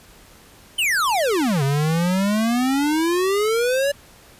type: exponential two-way sweep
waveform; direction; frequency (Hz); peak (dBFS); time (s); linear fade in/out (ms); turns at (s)
square; down then up; 3136 to 134.5 to 577; -18; 0.78-3.92; 10; 1.63
effects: pink hiss -48 dBFS RMS until 4.39 s + resampled to 32000 Hz